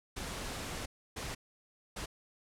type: noise bursts at uneven times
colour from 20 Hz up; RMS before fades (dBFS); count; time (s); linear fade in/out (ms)
pink; -40; 3; 0.16-0.86 / 1.16-1.35 / 1.96-2.06; 10
effects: low-pass 10000 Hz 12 dB/octave